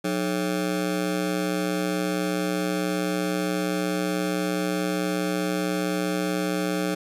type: ring-modulated tone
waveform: 25% pulse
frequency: 243.2 Hz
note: B3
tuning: 26 cents flat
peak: -17 dBFS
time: 0.04-6.95 s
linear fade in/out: 10 ms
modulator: 62.3 Hz
effects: resampled to 32000 Hz + 9-bit